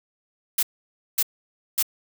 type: noise bursts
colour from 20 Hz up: blue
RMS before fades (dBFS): -21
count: 3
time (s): 0.58-1.827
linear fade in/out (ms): 5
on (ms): 49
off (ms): 550
effects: none